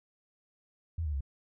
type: tone with pitch steps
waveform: sine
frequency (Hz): 82.6 / 75.31 / 68.66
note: E2 / D2 / C#2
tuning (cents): +4 / +44 / -16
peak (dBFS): -30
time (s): 0.98-1.208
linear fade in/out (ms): 5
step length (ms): 76
effects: none